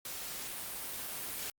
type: noise with level ramp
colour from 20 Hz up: white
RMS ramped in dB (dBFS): -42 to -39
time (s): 0.05-1.5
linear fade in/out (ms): 2
effects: Opus 48 kbps